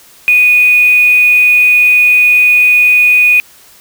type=tone with quantisation; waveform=sine; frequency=2474 Hz; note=D#7; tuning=10 cents flat; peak=-4 dBFS; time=0.28-3.4 s; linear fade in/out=0 ms; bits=4; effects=white hiss -41 dBFS RMS until 3.8 s